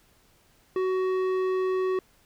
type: tone with low-pass filter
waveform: square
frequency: 373.7 Hz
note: F#4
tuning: 17 cents sharp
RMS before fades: -26 dBFS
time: 0.76-1.99 s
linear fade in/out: 2 ms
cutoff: 1800 Hz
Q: 0.53
effects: pink hiss -62 dBFS RMS until 2.25 s